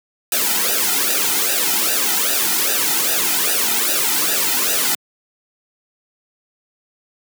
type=noise with flanger; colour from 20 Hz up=white; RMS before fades=-18 dBFS; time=0.32-4.95 s; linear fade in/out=2 ms; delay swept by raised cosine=0.91 to 1.83 ms; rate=2.5 Hz; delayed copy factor=-0.9; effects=high-pass 200 Hz 12 dB/octave